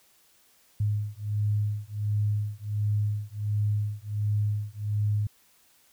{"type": "beating tone pair", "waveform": "sine", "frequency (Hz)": [103.83, 105.23], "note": ["G#2", "G#2"], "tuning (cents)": [0, 23], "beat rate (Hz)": 1.4, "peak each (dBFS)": -28, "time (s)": [0.8, 5.27], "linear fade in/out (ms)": 5, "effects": ["white hiss -62 dBFS RMS until 5.92 s"]}